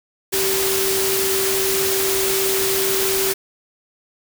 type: tone in noise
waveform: sine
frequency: 386.3 Hz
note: G4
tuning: 25 cents flat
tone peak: -21 dBFS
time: 0.32-3.34 s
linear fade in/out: 20 ms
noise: white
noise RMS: -21 dBFS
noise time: 0.32-3.34 s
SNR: -3 dB
effects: none

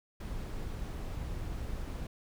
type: noise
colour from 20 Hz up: brown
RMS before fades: -38 dBFS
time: 0.2-2.07 s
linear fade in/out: 5 ms
effects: none

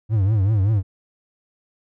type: tone with vibrato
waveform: triangle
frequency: 102.6 Hz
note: G#2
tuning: 21 cents flat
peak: -13 dBFS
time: 0.09-0.83 s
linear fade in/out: 50 ms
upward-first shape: triangle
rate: 5.2 Hz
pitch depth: 190 cents each way
effects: none

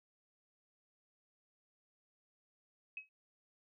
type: tone with exponential decay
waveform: sine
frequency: 2556 Hz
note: D#7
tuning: 46 cents sharp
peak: -38 dBFS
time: 2.97-3.09 s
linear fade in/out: 2 ms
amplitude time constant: 25 ms
effects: none

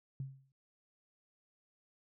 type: tone with exponential decay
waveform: sine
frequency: 134.7 Hz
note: C#3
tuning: 49 cents flat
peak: -35 dBFS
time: 0.2-0.52 s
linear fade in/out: 2 ms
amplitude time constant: 68 ms
effects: none

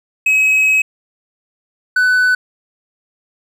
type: tone pair in turn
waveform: triangle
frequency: 2553 / 1498.4 Hz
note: D#7 / F#6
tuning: +44 / +21 cents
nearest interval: major sixth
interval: 923 cents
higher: first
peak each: -8 dBFS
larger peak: neither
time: 0.26-0.82 / 1.96-2.35 s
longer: first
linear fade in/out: 5 ms
effects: none

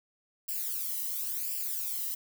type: noise with flanger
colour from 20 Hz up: violet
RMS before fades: -34 dBFS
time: 0.48-2.15 s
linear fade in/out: 10 ms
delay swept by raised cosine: 0.39 to 1.01 ms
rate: 0.95 Hz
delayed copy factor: +0.95
effects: none

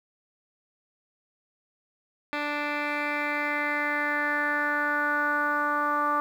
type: tone with low-pass filter sweep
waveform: 10% pulse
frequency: 293.7 Hz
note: D4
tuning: in tune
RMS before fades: -27 dBFS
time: 2.33-6.2 s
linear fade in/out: 0 ms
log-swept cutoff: 2800 to 1200 Hz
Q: 4.8
effects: 9-bit

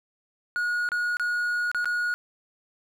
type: tone with dropouts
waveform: triangle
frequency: 1447 Hz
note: F#6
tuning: 39 cents flat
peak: -22 dBFS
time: 0.56-2.14 s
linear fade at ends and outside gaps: 0 ms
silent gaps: 0.889-0.918 / 1.169-1.197 / 1.715-1.747 / 1.845-1.856 s
effects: none

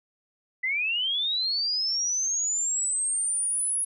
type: linear sweep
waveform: sine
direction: up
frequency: 1975.5 to 10548 Hz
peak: -24 dBFS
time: 0.63-3.85 s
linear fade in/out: 10 ms
effects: none

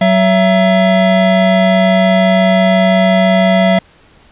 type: tone pair together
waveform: square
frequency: 187.73 / 669 Hz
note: F#3 / E5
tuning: +25 / +25 cents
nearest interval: octave + minor seventh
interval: 2200 cents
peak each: -11 dBFS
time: 0.01-3.79 s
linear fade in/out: 5 ms
effects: pink hiss -46 dBFS RMS until 4.31 s + resampled to 8000 Hz

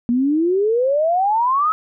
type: exponential sweep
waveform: sine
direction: up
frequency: 233.1 to 1300 Hz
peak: -14 dBFS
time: 0.09-1.72 s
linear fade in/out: 0 ms
effects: none

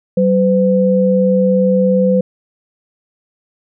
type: tone pair together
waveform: sine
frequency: 190 / 507.2 Hz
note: F#3 / B4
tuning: +46 / +46 cents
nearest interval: octave + perfect fourth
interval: 1700 cents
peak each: -12 dBFS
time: 0.17-2.21 s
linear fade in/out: 5 ms
effects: none

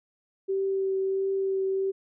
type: tone with vibrato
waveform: sine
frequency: 386.1 Hz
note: G4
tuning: 26 cents flat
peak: -24 dBFS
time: 0.48-1.92 s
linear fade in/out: 20 ms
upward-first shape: triangle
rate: 1.5 Hz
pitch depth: 13 cents each way
effects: none

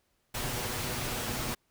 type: noise with comb filter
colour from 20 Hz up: pink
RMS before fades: -34 dBFS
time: 0.34-1.55 s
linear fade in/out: 10 ms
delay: 8.2 ms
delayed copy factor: +0.5
effects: pink hiss -74 dBFS RMS until 1.7 s

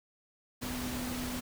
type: tone in noise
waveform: sine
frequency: 248.9 Hz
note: B3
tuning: 14 cents sharp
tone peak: -37 dBFS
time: 0.61-1.41 s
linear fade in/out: 20 ms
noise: pink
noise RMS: -39 dBFS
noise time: 0.61-1.41 s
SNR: -1 dB
effects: none

